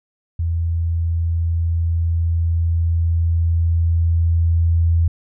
sine tone with level ramp, 83.5 Hz, E2, 23 cents sharp, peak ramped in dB -17 to -12 dBFS, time 0.39-5.08 s, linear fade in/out 5 ms, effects none

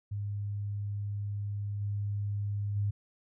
sine tone with level steps, 102.1 Hz, G#2, 29 cents flat, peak -32 / -30 / -27 dBFS, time 0.11-2.91 s, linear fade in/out 10 ms, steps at 1.8 / 2.75 s, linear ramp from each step 20 ms, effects none

